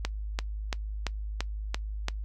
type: click train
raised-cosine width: 0.2 ms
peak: -12 dBFS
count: 7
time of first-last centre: 0.05-2.084 s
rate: 2.95 Hz
effects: noise-tail reverb RT60 0.1 s tail -20 dB re dry + added 52 Hz sine -32 dBFS peak until 2.24 s